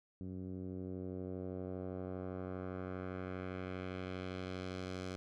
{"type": "tone with low-pass filter sweep", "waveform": "10% pulse", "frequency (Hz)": 92.5, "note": "F#2", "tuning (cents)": 0, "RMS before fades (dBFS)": -43, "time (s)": [0.21, 5.16], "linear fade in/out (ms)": 0, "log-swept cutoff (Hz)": [240, 6200], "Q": 1.1, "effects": []}